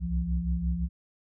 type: tone cluster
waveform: sine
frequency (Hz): 62.2 / 68 / 172.5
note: B1 / C#2 / F3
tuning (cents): +13 / -33 / -21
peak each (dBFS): -30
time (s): 0-0.89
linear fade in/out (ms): 50
effects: none